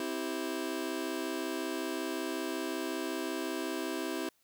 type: chord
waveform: sawtooth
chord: C major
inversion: none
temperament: just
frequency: 261.6 / 327 / 392.4 Hz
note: C4 / E4 / G4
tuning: 0 / -14 / +2 cents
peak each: -35 / -32 / -35 dBFS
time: 0-4.29 s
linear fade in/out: 2 ms
effects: white hiss -71 dBFS RMS until 4.43 s